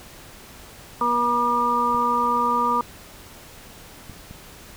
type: harmonic tone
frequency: 240.3 Hz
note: B3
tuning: 47 cents flat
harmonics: 1 / 2 / 4 / 5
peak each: -29 / -29 / -22 / -21 dBFS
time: 1.01-2.81 s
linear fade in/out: 2 ms
type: clicks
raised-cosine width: 5 ms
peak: -26 dBFS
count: 3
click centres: 1.947 / 4.097 / 4.311 s
effects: pink hiss -44 dBFS RMS until 4.76 s